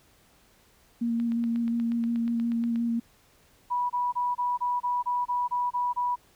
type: tone with vibrato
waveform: sine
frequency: 233.1 Hz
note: A#3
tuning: in tune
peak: -24 dBFS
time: 1.01-3 s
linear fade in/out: 10 ms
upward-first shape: square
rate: 5.6 Hz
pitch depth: 12 cents each way
type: click train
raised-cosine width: 0.3 ms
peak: -30 dBFS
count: 14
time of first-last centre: 1.2-2.759 s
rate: 8.34 Hz
type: tone bursts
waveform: sine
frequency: 979 Hz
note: B5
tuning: 15 cents flat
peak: -24 dBFS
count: 11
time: 3.7-6.16 s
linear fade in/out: 20 ms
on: 200 ms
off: 26 ms
effects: pink hiss -61 dBFS RMS until 6.35 s